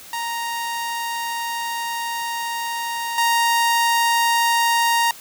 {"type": "tone with level steps", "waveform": "sawtooth", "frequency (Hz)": 932.3, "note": "A#5", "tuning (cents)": 0, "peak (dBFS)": [-20, -12], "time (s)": [0.13, 5.11], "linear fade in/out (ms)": 2, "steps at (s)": 3.18, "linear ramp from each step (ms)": 2, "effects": ["white hiss -41 dBFS RMS until 5.2 s"]}